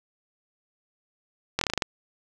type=slowing click train; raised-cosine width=0.2 ms; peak=-6 dBFS; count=8; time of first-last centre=1.59-1.822 s; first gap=23 ms; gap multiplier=1.12; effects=none